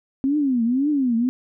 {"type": "tone with vibrato", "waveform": "sine", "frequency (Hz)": 261.6, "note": "C4", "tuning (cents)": 0, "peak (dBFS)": -17, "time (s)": [0.24, 1.29], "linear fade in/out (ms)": 0, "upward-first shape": "triangle", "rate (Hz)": 1.9, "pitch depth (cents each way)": 270, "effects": []}